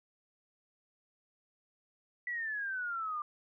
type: exponential sweep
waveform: sine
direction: down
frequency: 1975.5 to 1186 Hz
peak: -34 dBFS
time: 2.27-3.22 s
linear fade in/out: 2 ms
effects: none